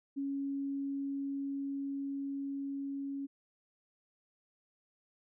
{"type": "tone with level ramp", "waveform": "sine", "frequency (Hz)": 277.2, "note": "C#4", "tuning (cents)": 0, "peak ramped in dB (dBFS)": [-33, -36], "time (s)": [0.16, 3.27], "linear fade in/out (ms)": 20, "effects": []}